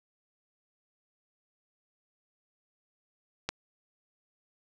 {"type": "click", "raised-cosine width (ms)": 0.2, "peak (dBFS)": -13, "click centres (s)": 3.49, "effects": []}